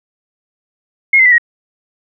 sine tone with pitch steps, 2154 / 2063 / 1975.2 / 1891.5 Hz, C7 / C7 / B6 / A#6, +50 / -25 / 0 / +25 cents, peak -5 dBFS, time 1.13-1.382 s, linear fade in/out 5 ms, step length 63 ms, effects none

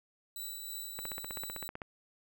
5% pulse tone with tremolo, 3951 Hz, B7, in tune, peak -31 dBFS, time 0.36-1.68 s, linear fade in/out 2 ms, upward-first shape triangle, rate 3.1 Hz, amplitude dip 35%
click train, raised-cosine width 0.5 ms, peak -25 dBFS, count 14, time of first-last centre 0.99-1.818 s, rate 15.7 Hz
effects none

